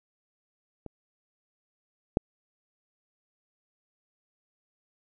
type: clicks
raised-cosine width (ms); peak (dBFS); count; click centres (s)
2; -26 / -8; 2; 0.863 / 2.171
effects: none